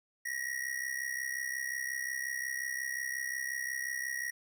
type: ring-modulated tone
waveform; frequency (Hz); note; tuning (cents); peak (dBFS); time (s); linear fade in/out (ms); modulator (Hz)
square; 1900; A#6; +33; -32; 0.25-4.31; 10; 32.8
effects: none